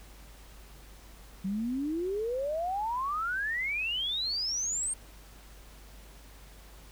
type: exponential sweep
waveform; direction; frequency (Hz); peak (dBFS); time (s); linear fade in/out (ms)
sine; up; 185.7 to 8780; -29; 1.44-4.94; 10
effects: added 50 Hz sine -50 dBFS peak until 6.91 s + pink hiss -55 dBFS RMS until 6.91 s